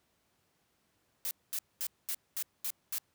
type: noise bursts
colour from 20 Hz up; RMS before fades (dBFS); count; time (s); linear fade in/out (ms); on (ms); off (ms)
blue; -35; 7; 1.25-2.983; 0; 59; 220
effects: pink hiss -74 dBFS RMS until 3.14 s + high-pass 80 Hz 12 dB/octave